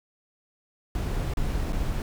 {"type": "noise with dropouts", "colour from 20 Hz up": "brown", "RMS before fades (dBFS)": -27, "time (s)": [0.95, 2.02], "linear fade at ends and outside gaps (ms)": 1, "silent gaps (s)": [[1.337, 1.371], [1.724, 1.73]], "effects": []}